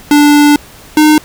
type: tone pair in turn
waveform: square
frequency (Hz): 293 / 305.4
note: D4 / D#4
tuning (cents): -4 / -32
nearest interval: minor second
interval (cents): 72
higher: second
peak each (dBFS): -4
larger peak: neither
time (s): 0.11-0.56 / 0.97-1.18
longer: first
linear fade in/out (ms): 2
effects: pink hiss -36 dBFS RMS until 1.24 s